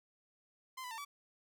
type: tone with pitch steps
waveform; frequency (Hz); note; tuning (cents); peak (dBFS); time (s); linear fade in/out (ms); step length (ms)
sawtooth; 1037 / 994 / 902 / 1147; C6 / B5 / A5 / D6; -16 / +11 / +43 / -41; -39; 0.77-1.05; 10; 70
effects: none

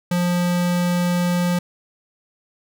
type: tone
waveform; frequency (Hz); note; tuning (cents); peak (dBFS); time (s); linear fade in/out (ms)
square; 176.4; F3; +18; -18; 0.11-1.59; 5
effects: none

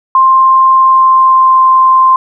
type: tone with pitch glide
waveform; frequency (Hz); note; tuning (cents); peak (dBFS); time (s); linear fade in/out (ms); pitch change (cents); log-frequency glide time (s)
sine; 1053 to 1045.1; C6 to C6; +11 to -2; -3; 0.15-2.16; 2; -13; 0.78-1.6
effects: none

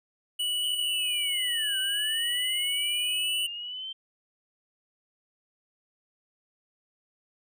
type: tone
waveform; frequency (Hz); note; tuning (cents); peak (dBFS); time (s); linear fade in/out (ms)
square; 2947; F#7; -8; -27; 0.39-3.47; 10
type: linear two-way sweep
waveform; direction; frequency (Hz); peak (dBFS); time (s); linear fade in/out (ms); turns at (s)
sine; down then up; 3136 to 1527 to 3136; -34; 0.63-3.93; 10; 1.79
effects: none

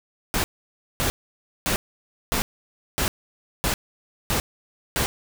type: noise bursts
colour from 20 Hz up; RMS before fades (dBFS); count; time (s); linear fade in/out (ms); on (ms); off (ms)
pink; -23; 8; 0.34-5.06; 0; 100; 560
effects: none

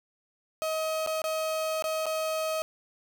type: tone with dropouts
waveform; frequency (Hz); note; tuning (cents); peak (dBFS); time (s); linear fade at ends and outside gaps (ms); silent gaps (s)
35% pulse; 633; D#5; +30; -26; 0.62-2.62; 0; 1.063-1.073 / 1.218-1.241 / 1.823-1.841 / 2.057-2.065
effects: none

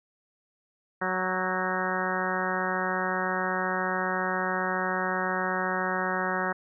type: harmonic tone with a mistuned harmonic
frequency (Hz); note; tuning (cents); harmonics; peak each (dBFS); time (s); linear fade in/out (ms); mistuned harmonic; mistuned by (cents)
185.5; F#3; +5; 1 / 2 / 3 / 4 / 5 / 6 / 7 / 8 / 9 / 10; -35 / -35 / -35 / -35 / -35 / -35 / -35 / -35 / -35 / -35; 1.01-6.53; 10; 9; -35
effects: none

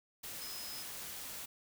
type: tone in noise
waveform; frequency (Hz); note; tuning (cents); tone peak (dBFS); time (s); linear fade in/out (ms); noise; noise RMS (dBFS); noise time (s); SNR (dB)
sine; 5100; D#8; +42; -46; 0.41-0.83; 10; white; -45; 0.23-1.46; -4
effects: none

